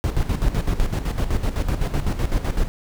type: noise with tremolo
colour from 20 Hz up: brown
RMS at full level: -19 dBFS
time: 0.04-2.68 s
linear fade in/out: 0 ms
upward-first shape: square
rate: 7.9 Hz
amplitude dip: 65%
effects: none